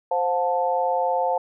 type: chord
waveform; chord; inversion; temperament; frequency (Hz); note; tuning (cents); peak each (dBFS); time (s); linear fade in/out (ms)
sine; F major; second; equal with one note detuned; 523.3 / 716.4 / 880; C5 / F5 / A5; 0 / +44 / 0; -24; 0.11-1.38; 5
effects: none